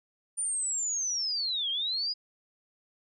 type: linear two-way sweep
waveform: sine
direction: down then up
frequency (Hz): 9300 to 3136 to 4990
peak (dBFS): -28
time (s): 0.37-2.14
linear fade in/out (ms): 20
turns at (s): 1.7
effects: none